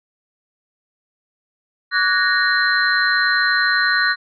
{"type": "tone cluster", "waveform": "sine", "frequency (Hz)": [1146, 1474, 1663, 1853, 4116], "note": ["D6", "F#6", "G#6", "A#6", "C8"], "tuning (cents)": [-43, -7, 2, -11, -29], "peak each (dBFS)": [-23, -18, -25, -19, -23], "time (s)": [1.91, 4.16], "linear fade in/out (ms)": 50, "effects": []}